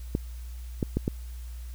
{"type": "clicks", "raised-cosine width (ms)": 3, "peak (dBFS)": -12, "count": 4, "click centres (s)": [0.151, 0.828, 0.97, 1.079], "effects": ["added 60 Hz sine -36 dBFS peak until 1.74 s", "white hiss -55 dBFS RMS until 1.74 s"]}